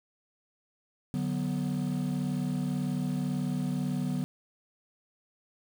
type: chord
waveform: triangle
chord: B minor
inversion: first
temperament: equal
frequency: 146.83 / 185 / 246.9 Hz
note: D3 / F#3 / B3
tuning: 0 / 0 / 0 cents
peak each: -30 dBFS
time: 1.14-4.24 s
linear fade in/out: 0 ms
effects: tanh soft clip ceiling -20 dBFS + 8-bit